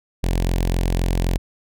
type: tone with notch filter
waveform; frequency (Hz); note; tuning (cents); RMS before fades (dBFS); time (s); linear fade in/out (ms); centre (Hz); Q
sawtooth; 43.87; F1; +9; -20; 0.23-1.38; 10; 1300; 1.5
effects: none